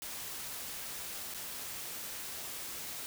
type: noise with dropouts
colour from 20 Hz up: white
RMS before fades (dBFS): -42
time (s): 0.02-3.06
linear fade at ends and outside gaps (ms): 0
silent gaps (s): 1.339-1.346
effects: none